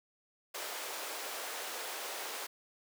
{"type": "high-pass noise", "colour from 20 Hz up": "pink", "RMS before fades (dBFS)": -41, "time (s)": [0.54, 2.47], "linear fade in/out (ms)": 10, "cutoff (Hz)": 440, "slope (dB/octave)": 24, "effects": []}